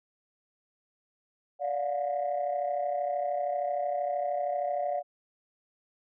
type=tone cluster; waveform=sine; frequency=582 / 684 / 717 Hz; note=D5 / F5 / F5; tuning=-16 / -36 / +45 cents; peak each=-30 / -36 / -30 dBFS; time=1.59-5.03 s; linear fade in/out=50 ms; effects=tanh soft clip ceiling -21 dBFS